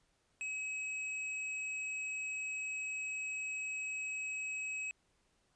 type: tone with tanh clipping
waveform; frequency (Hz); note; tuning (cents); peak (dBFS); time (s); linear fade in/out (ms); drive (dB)
sine; 2556; D#7; +46; -39; 0.41-4.91; 0; 12
effects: pink hiss -75 dBFS RMS until 5.55 s + resampled to 22050 Hz